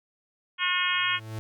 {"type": "harmonic tone", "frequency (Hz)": 360.6, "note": "F#4", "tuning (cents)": -45, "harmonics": [3, 4, 5, 6, 7, 8, 9], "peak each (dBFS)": [-31, -31, -31, -31, -31, -31, -31], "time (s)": [0.58, 1.2], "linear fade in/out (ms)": 50}
{"type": "tone with exponential growth", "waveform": "45% pulse", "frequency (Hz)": 110, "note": "A2", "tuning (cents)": 0, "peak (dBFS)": -31, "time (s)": [0.79, 1.39], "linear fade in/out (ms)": 0, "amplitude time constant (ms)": 130}
{"effects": []}